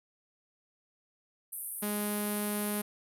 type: band-pass noise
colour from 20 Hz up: pink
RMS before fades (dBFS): -40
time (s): 1.52-2.82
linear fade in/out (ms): 10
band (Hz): 9000 to 14000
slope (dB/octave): 96
type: tone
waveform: sawtooth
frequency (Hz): 207.7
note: G#3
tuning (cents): 0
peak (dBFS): -28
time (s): 1.82-2.82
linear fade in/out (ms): 10
effects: none